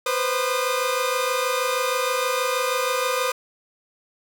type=tone cluster; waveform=sawtooth; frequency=495.7 / 522 / 1220 Hz; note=B4 / C5 / D#6; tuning=+6 / -4 / -34 cents; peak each=-22 dBFS; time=0.06-3.32 s; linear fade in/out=5 ms; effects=none